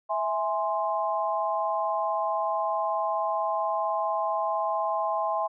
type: chord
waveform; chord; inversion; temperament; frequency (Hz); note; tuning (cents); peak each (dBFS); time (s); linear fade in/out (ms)
sine; E augmented; none; equal with one note detuned; 655.1 / 830.6 / 1046.5; E5 / G#5 / B#5; -11 / 0 / 0; -29; 0.09-5.48; 20
effects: none